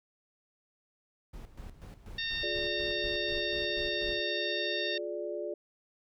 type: noise with tremolo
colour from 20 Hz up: brown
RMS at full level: -44 dBFS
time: 1.33-4.21 s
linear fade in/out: 10 ms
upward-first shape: square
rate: 4.1 Hz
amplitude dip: 70%
type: harmonic tone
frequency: 914 Hz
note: A#5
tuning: 34 cents flat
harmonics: 2 / 3 / 4 / 5 / 6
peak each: -37 / -40 / -35 / -42 / -46 dBFS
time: 2.18-4.98 s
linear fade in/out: 5 ms
type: chord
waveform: sine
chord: D diminished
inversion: first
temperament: just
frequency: 352.4 / 422.9 / 587.3 Hz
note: F4 / Ab4 / D5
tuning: +16 / +31 / 0 cents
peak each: -38 / -39 / -37 dBFS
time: 2.43-5.54 s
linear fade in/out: 5 ms
effects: none